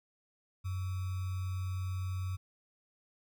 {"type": "tone with sample-and-hold", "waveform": "sine", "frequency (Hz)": 92.9, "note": "F#2", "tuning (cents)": 7, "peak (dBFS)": -33, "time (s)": [0.64, 2.37], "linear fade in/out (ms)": 20, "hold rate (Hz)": 1225, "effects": []}